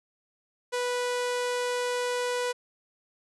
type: tone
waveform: sawtooth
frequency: 492 Hz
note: B4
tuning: 7 cents flat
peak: -23 dBFS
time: 0.72-2.53 s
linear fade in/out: 20 ms
effects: resampled to 24000 Hz